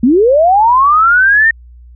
sine linear sweep, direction up, 218.7 to 1846 Hz, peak -5 dBFS, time 0.03-1.51 s, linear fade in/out 5 ms, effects added 60 Hz sine -34 dBFS peak until 1.95 s

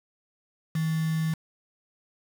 sine tone with quantisation, 160 Hz, D#3, 49 cents sharp, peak -24 dBFS, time 0.75-1.34 s, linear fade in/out 5 ms, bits 6, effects none

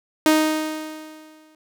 sawtooth tone with exponential decay, 311.1 Hz, D#4, in tune, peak -8 dBFS, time 0.26-1.55 s, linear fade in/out 1 ms, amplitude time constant 280 ms, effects none

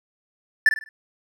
triangle tone with echo, 1758 Hz, A6, 2 cents flat, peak -9 dBFS, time 0.66-0.69 s, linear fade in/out 2 ms, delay 50 ms, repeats 4, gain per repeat -9 dB, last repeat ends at 0.89 s, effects none

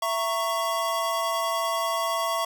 square chord, A# diminished, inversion second, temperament equal with one note detuned, 667.3 / 932.3 / 1108.7 Hz, E5 / A#5 / C#6, +21 / 0 / 0 cents, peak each -29 / -33 / -28 dBFS, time 0.02-2.45 s, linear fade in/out 5 ms, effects none

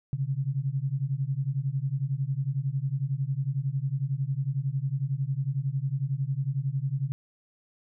sine beating tone pair, 130.81 / 141.81 Hz, C3 / C#3, 0 / +40 cents, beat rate 11 Hz, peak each -29 dBFS, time 0.13-7.12 s, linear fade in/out 0 ms, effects none

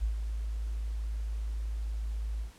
sine tone with ADSR envelope, 54.1 Hz, A1, 29 cents flat, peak -25 dBFS, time 0-2.52 s, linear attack 32 ms, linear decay 110 ms, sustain -6 dB, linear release 110 ms, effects pink hiss -57 dBFS RMS until 2.58 s + low-pass 11000 Hz 12 dB/octave

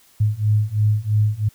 sine beating tone pair, 104.6 / 107.6 Hz, G#2 / A2, +13 / -38 cents, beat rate 3 Hz, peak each -19 / -18 dBFS, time 0.2-1.49 s, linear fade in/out 10 ms, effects white hiss -54 dBFS RMS until 1.54 s

